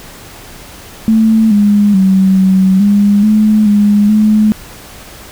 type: tone with pitch steps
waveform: sine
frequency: 221.5 / 205.7 / 190.7 / 189.3 / 203.6 / 214.2 / 206.2 / 213.9 Hz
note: A3 / G#3 / G3 / F#3 / G#3 / A3 / G#3 / A3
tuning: +12 / -16 / -47 / +40 / -34 / -46 / -12 / -49 cents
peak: -5 dBFS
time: 1.08-4.52 s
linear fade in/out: 0 ms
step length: 430 ms
effects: pink hiss -33 dBFS RMS until 5.31 s